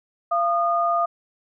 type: tone pair together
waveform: sine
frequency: 686.4 / 1223 Hz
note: F5 / D#6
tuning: -30 / -30 cents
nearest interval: minor seventh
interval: 1000 cents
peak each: -21 dBFS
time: 0.31-1.06 s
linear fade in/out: 10 ms
effects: none